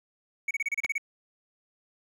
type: tone bursts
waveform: triangle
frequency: 2234 Hz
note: C#7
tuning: 13 cents sharp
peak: -24 dBFS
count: 9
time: 0.48-0.981 s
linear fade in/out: 5 ms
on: 29 ms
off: 30 ms
type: click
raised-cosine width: 0.2 ms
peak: -17 dBFS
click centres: 0.847 s
effects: none